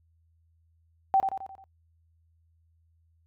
sine tone with echo, 774 Hz, G5, 22 cents flat, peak -18 dBFS, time 1.14-1.2 s, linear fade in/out 0 ms, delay 88 ms, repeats 5, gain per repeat -6 dB, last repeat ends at 1.64 s, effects noise-tail reverb RT60 0.1 s tail -26 dB re dry + added 82 Hz sine -63 dBFS peak until 3.26 s

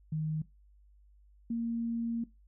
sine tone pair in turn, 155.56 / 231.9 Hz, D#3 / A#3, 0 / -9 cents, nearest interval perfect fifth, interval 691 cents, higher second, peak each -30 / -30 dBFS, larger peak neither, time 0.12-0.42 / 1.5-2.24 s, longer second, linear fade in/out 5 ms, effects noise-tail reverb RT60 0.2 s tail -18 dB re dry + added 50 Hz sine -58 dBFS peak until 2.47 s

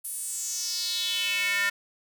square tone with high-pass filter sweep, 201.1 Hz, G3, 44 cents sharp, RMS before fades -29 dBFS, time 0.04-1.7 s, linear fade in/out 10 ms, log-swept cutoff 11000 to 1700 Hz, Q 4.2, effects none

